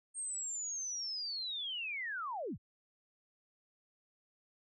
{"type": "linear sweep", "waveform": "sine", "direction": "down", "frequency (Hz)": [8630, 46.64], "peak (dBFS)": -37, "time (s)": [0.14, 2.58], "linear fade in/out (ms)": 50, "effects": []}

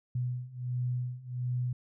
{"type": "beating tone pair", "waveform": "sine", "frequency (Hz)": [123.47, 124.87], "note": ["B2", "B2"], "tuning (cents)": [0, 20], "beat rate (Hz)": 1.4, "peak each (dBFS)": [-35, -33], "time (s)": [0.15, 1.73], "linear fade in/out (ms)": 5, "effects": []}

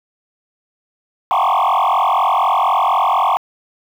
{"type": "tone with frequency modulation", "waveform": "sine", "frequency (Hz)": 930, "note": "A#5", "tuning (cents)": -4, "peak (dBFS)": -9, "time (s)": [1.31, 3.37], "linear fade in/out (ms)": 0, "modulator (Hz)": 44.1, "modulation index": 5.1, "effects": ["tanh soft clip ceiling -11 dBFS", "7-bit"]}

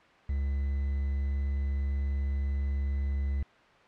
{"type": "tone with quantisation", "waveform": "triangle", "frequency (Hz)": 69.3, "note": "C#2", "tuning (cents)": 0, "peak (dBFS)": -25, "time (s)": [0.29, 3.43], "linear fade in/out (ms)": 5, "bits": 8, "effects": ["white hiss -57 dBFS RMS until 3.87 s", "low-pass 2000 Hz 12 dB/octave"]}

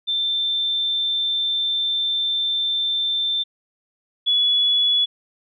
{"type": "tone pair in turn", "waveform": "sine", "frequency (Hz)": [3560, 3402], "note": ["A7", "G#7"], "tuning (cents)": [20, 41], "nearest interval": "minor second", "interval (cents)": 79, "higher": "first", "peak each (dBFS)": [-19, -15], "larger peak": "second", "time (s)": [[0.07, 3.44], [4.26, 5.06]], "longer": "first", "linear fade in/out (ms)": 20, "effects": []}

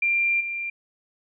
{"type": "tone with level steps", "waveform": "sine", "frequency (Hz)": 2379, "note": "D7", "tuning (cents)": 22, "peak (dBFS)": [-19, -27], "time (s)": [0.02, 0.7], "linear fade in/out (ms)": 5, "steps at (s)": 0.4, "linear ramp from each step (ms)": 10, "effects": []}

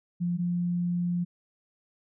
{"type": "tone pair in turn", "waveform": "sine", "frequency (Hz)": [174.61, 175.27], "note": ["F3", "F3"], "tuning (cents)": [0, 6], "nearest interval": "unison", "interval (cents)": 6, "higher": "second", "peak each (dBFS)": -25, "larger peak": "neither", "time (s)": [[0.2, 0.38], [0.38, 1.25]], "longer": "second", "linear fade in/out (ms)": 20, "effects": []}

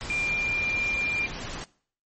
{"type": "tone in noise", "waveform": "sine", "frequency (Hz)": 2389, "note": "D7", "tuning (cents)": 29, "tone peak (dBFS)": -25, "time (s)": [0.1, 1.26], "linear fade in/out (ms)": 0, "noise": "pink", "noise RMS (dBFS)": -36, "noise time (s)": [0.01, 1.64], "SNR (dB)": 8, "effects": ["noise-tail reverb RT60 0.5 s tail -21 dB re dry", "MP3 32 kbps"]}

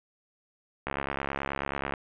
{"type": "click train", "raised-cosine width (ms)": 0.5, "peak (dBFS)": -15, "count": 75, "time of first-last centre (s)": [0.87, 1.938], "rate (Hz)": 69.3, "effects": ["resampled to 8000 Hz", "8-bit"]}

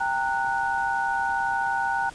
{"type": "tone cluster", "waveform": "sine", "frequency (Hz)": [789, 921, 1472], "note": ["G5", "A#5", "F#6"], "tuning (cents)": [11, -21, -9], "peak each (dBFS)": -27, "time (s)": [0, 2.1], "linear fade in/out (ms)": 10, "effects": ["pink hiss -46 dBFS RMS until 2.14 s", "resampled to 22050 Hz"]}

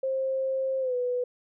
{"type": "tone with pitch glide", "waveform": "sine", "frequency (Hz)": [530, 494.5], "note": ["C5", "B4"], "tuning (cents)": [22, 2], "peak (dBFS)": -25, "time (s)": [0.03, 1.24], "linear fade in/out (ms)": 5, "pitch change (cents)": -120, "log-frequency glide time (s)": [0.8, 0.95], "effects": []}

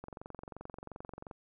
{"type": "click train", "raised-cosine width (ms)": 1, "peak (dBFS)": -30, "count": 30, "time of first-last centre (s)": [0.04, 1.312], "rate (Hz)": 22.8, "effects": []}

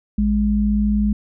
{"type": "tone pair together", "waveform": "sine", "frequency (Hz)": [56.82, 207.7], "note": ["A#1", "G#3"], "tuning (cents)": [-44, 0], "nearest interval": "octave + minor seventh", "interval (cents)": 2244, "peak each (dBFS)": [-20, -16], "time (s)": [0.18, 1.13], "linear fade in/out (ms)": 5, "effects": []}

